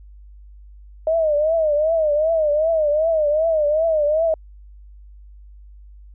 sine tone with vibrato, 622.3 Hz, D#5, in tune, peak -15 dBFS, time 1.07-4.34 s, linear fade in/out 2 ms, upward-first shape triangle, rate 2.6 Hz, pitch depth 130 cents each way, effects added 50 Hz sine -40 dBFS peak until 6.14 s

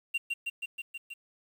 triangle tone with echo, 2765 Hz, F7, 18 cents flat, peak -25 dBFS, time 0.14-0.18 s, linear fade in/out 10 ms, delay 160 ms, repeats 6, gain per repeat -2 dB, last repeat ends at 1.14 s, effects 9-bit

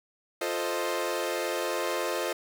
sawtooth chord, F dominant seventh, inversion none, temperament equal, 349.2 / 440 / 523.3 / 622.3 Hz, F4 / A4 / C5 / Eb5, 0 / 0 / 0 / 0 cents, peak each -30 / -31 / -29 / -30 dBFS, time 0.41-2.33 s, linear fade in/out 5 ms, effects none

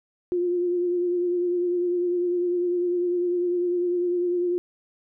sine tone with vibrato, 353.2 Hz, F4, 20 cents sharp, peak -21 dBFS, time 0.32-4.58 s, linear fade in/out 0 ms, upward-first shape triangle, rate 10 Hz, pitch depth 36 cents each way, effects none

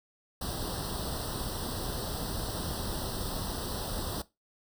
pink noise with comb filter, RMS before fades -35 dBFS, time 0.41-4.22 s, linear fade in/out 5 ms, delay 0.22 ms, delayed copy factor +1, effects noise-tail reverb RT60 0.2 s tail -17 dB re dry

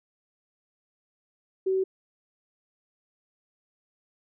sine tone, 379.8 Hz, F#4, 45 cents sharp, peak -22 dBFS, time 1.66-1.84 s, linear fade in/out 10 ms, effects none

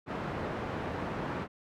pink band-pass noise, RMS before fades -36 dBFS, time 0.06-1.48 s, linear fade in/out 50 ms, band 100 to 1500 Hz, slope 12 dB/octave, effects none

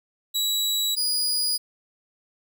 sawtooth tone pair in turn, 3900 / 4907 Hz, B7 / D#8, -23 / -25 cents, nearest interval major third, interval 398 cents, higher second, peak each -19 dBFS, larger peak neither, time 0.34-0.96 / 0.96-1.58 s, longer neither, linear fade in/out 20 ms, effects none

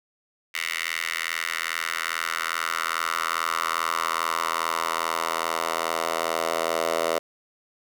10% pulse tone with high-pass filter sweep, 82.41 Hz, E2, in tune, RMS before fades -27 dBFS, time 0.54-7.19 s, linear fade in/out 10 ms, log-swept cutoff 2100 to 620 Hz, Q 2.7, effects none

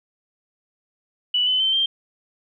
sine tone with pitch steps, 2960 / 3027 / 3096 / 3167 Hz, F#7 / F#7 / G7 / G7, 0 / +39 / -22 / +17 cents, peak -17 dBFS, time 1.34-1.86 s, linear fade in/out 5 ms, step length 130 ms, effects none

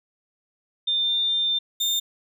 sine / 35% pulse tone pair in turn, 3599 / 3620 Hz, A7 / A7, +38 / +48 cents, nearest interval unison, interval 10 cents, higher second, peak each -20 / -19 dBFS, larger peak second, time 0.87-1.59 / 1.8-2 s, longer first, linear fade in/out 10 ms, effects none

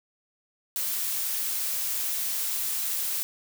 blue noise, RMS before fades -29 dBFS, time 0.76-3.23 s, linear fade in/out 0 ms, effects none

